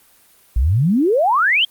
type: exponential sweep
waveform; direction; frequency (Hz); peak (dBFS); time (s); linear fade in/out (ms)
sine; up; 53 to 3283; -12; 0.56-1.65; 5
effects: white hiss -52 dBFS RMS until 1.7 s + Opus 32 kbps